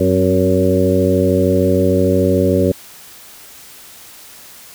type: harmonic tone with a mistuned harmonic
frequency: 93.3 Hz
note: F#2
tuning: 15 cents sharp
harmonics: 1 / 2 / 3 / 4 / 5 / 6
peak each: -18 / -18 / -18 / -18 / -18 / -18 dBFS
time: 0-2.72 s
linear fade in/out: 5 ms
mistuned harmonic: 3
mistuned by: -47 cents
effects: white hiss -39 dBFS RMS until 4.74 s